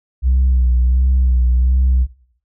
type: tone with vibrato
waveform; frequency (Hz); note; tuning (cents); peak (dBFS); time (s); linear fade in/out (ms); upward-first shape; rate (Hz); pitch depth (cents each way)
sine; 62.9; B1; +32; -9; 0.22-2.07; 50; sine; 1.4; 47
effects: noise-tail reverb RT60 0.6 s tail -17 dB re dry + tanh soft clip ceiling -8 dBFS